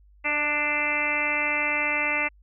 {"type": "harmonic tone with a mistuned harmonic", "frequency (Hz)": 295.2, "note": "D4", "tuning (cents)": 9, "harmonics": [1, 2, 3, 4, 5, 6, 7, 8, 9], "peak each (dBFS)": [-37, -34, -34, -35, -35, -37, -26, -30, -29], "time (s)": [0.24, 2.29], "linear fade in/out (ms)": 20, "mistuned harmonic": 2, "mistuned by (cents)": 19, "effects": ["added 50 Hz sine -52 dBFS peak until 2.42 s"]}